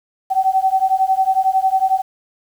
sine beating tone pair, 758 / 769 Hz, F#5 / G5, +42 / -33 cents, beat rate 11 Hz, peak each -16 dBFS, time 0.3-2.02 s, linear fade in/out 20 ms, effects 7-bit

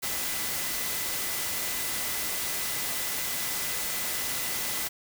sine tone in noise, 2006 Hz, B6, 26 cents sharp, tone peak -42 dBFS, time 0.02-4.89 s, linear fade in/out 20 ms, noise white, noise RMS -31 dBFS, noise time 0.02-4.89 s, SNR -14 dB, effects none

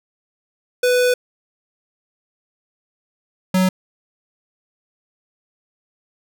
square tone pair in turn, 496.2 / 185.86 Hz, B4 / F#3, +8 / +8 cents, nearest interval octave + perfect fourth, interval 1700 cents, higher first, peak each -14 dBFS, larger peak neither, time 0.83-1.14 / 3.54-3.69 s, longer first, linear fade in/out 5 ms, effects none

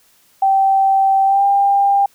sine tone with pitch glide, 777 to 797.5 Hz, G5 to G5, -16 to +30 cents, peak -10 dBFS, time 0.42-2.06 s, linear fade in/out 5 ms, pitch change +46 cents, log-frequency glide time 1.25-1.44 s, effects white hiss -54 dBFS RMS until 2.14 s

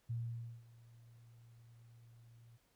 sine tone with ADSR envelope, 116.7 Hz, A#2, 2 cents sharp, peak -36 dBFS, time 0.09-2.58 s, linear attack 15 ms, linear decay 520 ms, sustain -22 dB, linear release 23 ms, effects pink hiss -75 dBFS RMS until 2.75 s

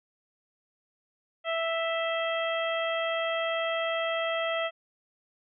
harmonic tone with a mistuned harmonic, 659.3 Hz, E5, in tune, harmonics 1 / 2 / 3 / 4 / 5, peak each -29 / -34 / -35 / -37 / -37 dBFS, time 1.44-4.71 s, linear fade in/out 50 ms, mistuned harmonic 5, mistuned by -41 cents, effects none

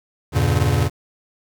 square chord, E diminished seventh, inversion none, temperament just, 82.41 / 98.89 / 118.67 / 142.4 Hz, E2 / G2 / Bb2 / Db3, 0 / +16 / +31 / +47 cents, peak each -22 dBFS, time 0.32-0.9 s, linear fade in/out 50 ms, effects 7-bit

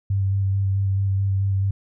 sine tone with vibrato, 97.6 Hz, G2, 7 cents flat, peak -18 dBFS, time 0.1-1.71 s, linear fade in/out 5 ms, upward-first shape square, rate 4.6 Hz, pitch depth 14 cents each way, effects none

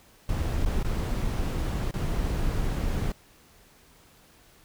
brown noise with dropouts, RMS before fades -27 dBFS, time 0.29-3.12 s, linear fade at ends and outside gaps 2 ms, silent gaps 0.651-0.659 / 0.83-0.846 / 1.911-1.939 s, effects pink hiss -57 dBFS RMS until 4.64 s

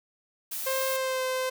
blue noise, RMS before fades -34 dBFS, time 0.51-0.97 s, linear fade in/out 10 ms
sawtooth tone with pitch glide, 529 to 516.3 Hz, C5 to C5, +19 to -23 cents, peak -23 dBFS, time 0.66-1.5 s, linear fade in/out 10 ms, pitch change -42 cents, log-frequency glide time 0.91-1.23 s
effects none

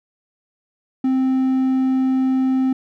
triangle tone, 261.6 Hz, C4, in tune, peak -13 dBFS, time 1.04-2.73 s, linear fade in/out 5 ms, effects none

